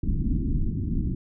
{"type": "low-pass noise", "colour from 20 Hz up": "pink", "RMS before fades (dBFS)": -25, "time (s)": [0.03, 1.15], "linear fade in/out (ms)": 5, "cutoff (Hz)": 300, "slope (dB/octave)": 48, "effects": []}